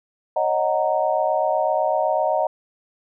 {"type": "chord", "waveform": "sine", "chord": "D# minor seventh", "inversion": "third", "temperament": "equal with one note detuned", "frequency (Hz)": [554.4, 622.3, 740, 929.1], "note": ["C#5", "D#5", "F#5", "A#5"], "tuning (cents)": [0, 0, 0, -6], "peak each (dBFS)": [-26, -21, -23, -25], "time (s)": [0.36, 2.47], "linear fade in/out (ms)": 5, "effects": []}